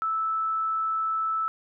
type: tone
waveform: sine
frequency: 1313 Hz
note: E6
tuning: 7 cents flat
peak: -24 dBFS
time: 0.02-1.48 s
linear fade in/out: 0 ms
effects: none